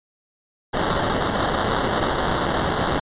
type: noise with sample-and-hold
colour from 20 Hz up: white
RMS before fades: -22 dBFS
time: 0.73-3 s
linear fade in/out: 10 ms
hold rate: 2450 Hz
effects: resampled to 8000 Hz